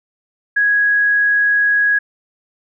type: tone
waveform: sine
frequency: 1661.2 Hz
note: G#6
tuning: in tune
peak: -11 dBFS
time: 0.56-1.99 s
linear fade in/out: 10 ms
effects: none